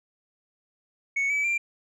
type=tone with pitch steps; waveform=sine; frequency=2217 / 2293 / 2371 Hz; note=C#7 / D7 / D7; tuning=0 / -42 / +16 cents; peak=-20 dBFS; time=1.16-1.58 s; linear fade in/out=10 ms; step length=140 ms; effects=tanh soft clip ceiling -22 dBFS